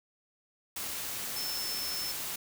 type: tone in noise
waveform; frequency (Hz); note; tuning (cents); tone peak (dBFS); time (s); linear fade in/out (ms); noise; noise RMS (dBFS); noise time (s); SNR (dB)
sine; 5300; E8; +9; -35; 1.36-2.12; 5; white; -37; 0.76-2.36; -1
effects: none